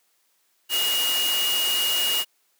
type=tone in noise; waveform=sine; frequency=2870 Hz; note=F7; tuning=47 cents sharp; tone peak=-22 dBFS; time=0.69-2.25 s; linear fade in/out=50 ms; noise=white; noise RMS=-27 dBFS; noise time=0.69-2.25 s; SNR=+2 dB; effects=white hiss -67 dBFS RMS until 2.59 s + high-pass 300 Hz 12 dB/octave